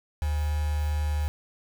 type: tone with quantisation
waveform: sine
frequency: 74.8 Hz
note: D2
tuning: 32 cents sharp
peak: -24 dBFS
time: 0.22-1.28 s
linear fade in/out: 0 ms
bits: 6
effects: none